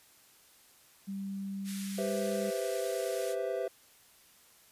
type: tone with pitch glide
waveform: sine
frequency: 196 to 200.7 Hz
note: G3 to G3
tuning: 0 to +41 cents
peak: -35 dBFS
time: 1.07-2.51 s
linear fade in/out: 20 ms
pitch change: +41 cents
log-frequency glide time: 1.98-2.14 s
type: band-pass noise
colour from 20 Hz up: white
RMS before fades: -46 dBFS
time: 1.64-3.36 s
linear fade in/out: 50 ms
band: 1500 to 12000 Hz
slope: 24 dB/octave
type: chord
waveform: triangle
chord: C major seventh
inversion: second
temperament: equal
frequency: 392 / 493.9 / 523.3 / 659.3 Hz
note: G4 / B4 / C5 / E5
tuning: 0 / 0 / 0 / 0 cents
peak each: -35 dBFS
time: 1.98-3.68 s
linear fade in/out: 5 ms
effects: white hiss -61 dBFS RMS until 4.71 s + resampled to 32000 Hz